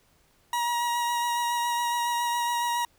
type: tone with vibrato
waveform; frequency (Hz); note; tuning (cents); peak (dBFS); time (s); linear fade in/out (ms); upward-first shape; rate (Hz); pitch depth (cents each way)
40% pulse; 953; A#5; +38; -24; 0.53-2.85; 2; sine; 7.2; 14
effects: pink hiss -64 dBFS RMS until 2.98 s